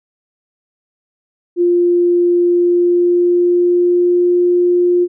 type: tone with pitch glide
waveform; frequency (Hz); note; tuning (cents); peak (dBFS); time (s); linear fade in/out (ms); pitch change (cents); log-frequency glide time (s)
sine; 350 to 353.7; F4 to F4; +4 to +22; -9; 1.56-5.08; 50; +18; 2.47-4.37
effects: none